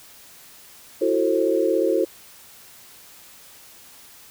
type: chord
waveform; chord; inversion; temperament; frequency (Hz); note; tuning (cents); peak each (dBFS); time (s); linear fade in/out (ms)
sine; F# half-diminished seventh; third; just; 333 / 370 / 444 / 532.8; E4 / F#4 / A4 / C5; +18 / 0 / +16 / +31; -23; 1.01-2.05; 10
effects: white hiss -47 dBFS RMS until 4.3 s